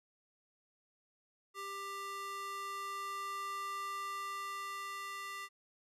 square tone with high-pass filter sweep, 395.4 Hz, G4, 15 cents sharp, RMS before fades -42 dBFS, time 1.54-5.49 s, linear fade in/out 50 ms, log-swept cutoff 830 to 1500 Hz, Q 2.8, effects resampled to 32000 Hz

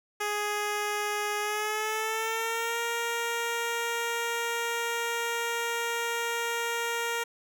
10% pulse tone with pitch glide, 416.2 to 467.2 Hz, G#4 to A#4, +4 to +4 cents, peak -20 dBFS, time 0.2-7.24 s, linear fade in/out 10 ms, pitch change +200 cents, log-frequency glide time 1.4-2.79 s, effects none

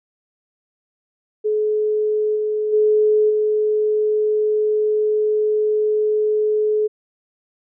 sine tone with level steps, 426.5 Hz, G#4, 46 cents sharp, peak -16 / -18 / -12 / -15 dBFS, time 1.44-6.88 s, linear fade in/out 20 ms, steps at 2.35 / 2.72 / 3.29 s, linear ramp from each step 20 ms, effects none

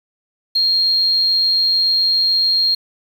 triangle tone, 4229 Hz, C8, 18 cents sharp, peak -9 dBFS, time 0.55-2.75 s, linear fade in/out 10 ms, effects tanh soft clip ceiling -11 dBFS + 7-bit

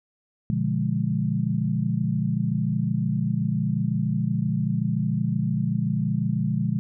sine chord, B diminished seventh, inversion none, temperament equal with one note detuned, 121.14 / 146.83 / 174.61 / 207.7 Hz, B2 / D3 / F3 / Ab3, -33 / 0 / 0 / 0 cents, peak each -27 dBFS, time 0.5-6.79 s, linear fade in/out 0 ms, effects none

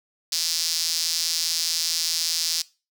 sawtooth tone with high-pass filter, 164.81 Hz, E3, in tune, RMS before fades -25 dBFS, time 0.32-2.62 s, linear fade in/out 5 ms, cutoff 4900 Hz, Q 3.4, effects noise-tail reverb RT60 0.3 s tail -20 dB re dry

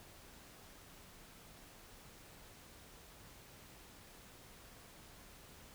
silence, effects pink hiss -58 dBFS RMS until 5.74 s

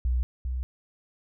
sine tone pair in turn, 61.74 / 63.15 Hz, B1 / B1, 0 / +39 cents, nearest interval unison, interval 39 cents, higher second, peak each -22 / -27 dBFS, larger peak first, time 0.05-0.23 / 0.45-0.63 s, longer neither, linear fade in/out 0 ms, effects none

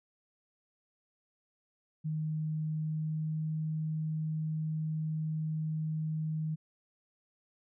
sine tone with pitch glide, 155.56 to 156.55 Hz, D#3 to D#3, 0 to +11 cents, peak -31 dBFS, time 2.04-6.56 s, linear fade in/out 20 ms, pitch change +11 cents, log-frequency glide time 2.74-3.5 s, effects none

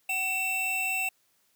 square tone pair together, 751 / 2679 Hz, F#5 / E7, +26 / +27 cents, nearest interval octave + minor seventh, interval 2201 cents, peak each -37 / -28 dBFS, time 0.09-1.09 s, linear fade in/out 5 ms, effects white hiss -69 dBFS RMS until 1.55 s + high-pass 80 Hz 12 dB/octave

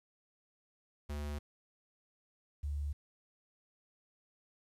square / sine tone pair in turn, 73.42 / 72.62 Hz, D2 / D2, 0 / -19 cents, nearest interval unison, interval 19 cents, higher first, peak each -38 / -34 dBFS, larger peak second, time 1.09-1.39 / 2.63-2.93 s, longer neither, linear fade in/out 10 ms, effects resampled to 32000 Hz + 11-bit

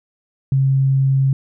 sine tone, 135 Hz, C#3, 45 cents flat, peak -12 dBFS, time 0.52-1.33 s, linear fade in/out 2 ms, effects none

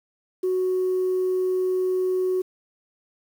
sine tone, 370 Hz, F#4, in tune, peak -19 dBFS, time 0.43-2.42 s, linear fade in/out 10 ms, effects tanh soft clip ceiling -17 dBFS + 8-bit

